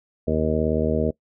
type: harmonic tone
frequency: 78 Hz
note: D#2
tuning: 5 cents sharp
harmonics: 1 / 2 / 3 / 4 / 5 / 6 / 7 / 8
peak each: -27 / -28 / -25 / -31 / -28 / -25 / -31 / -28 dBFS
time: 0.27-1.11 s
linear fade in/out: 10 ms
effects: noise-tail reverb RT60 0.1 s tail -22 dB re dry